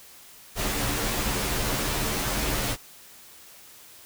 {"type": "noise with comb filter", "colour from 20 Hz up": "pink", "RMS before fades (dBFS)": -27, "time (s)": [0.55, 2.77], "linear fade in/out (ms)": 50, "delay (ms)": 12, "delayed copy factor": -0.95, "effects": ["white hiss -49 dBFS RMS until 4.05 s"]}